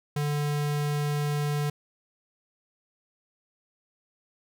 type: tone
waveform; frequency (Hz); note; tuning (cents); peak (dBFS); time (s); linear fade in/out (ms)
square; 146.83; D3; 0; -26; 0.16-1.7; 5
effects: none